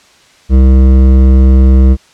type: tone with hard clipping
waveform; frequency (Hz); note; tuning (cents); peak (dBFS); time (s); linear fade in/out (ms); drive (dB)
sine; 65.41; C2; 0; -4; 0.49-1.97; 50; 12
effects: white hiss -44 dBFS RMS until 2.13 s + low-pass 6000 Hz 12 dB/octave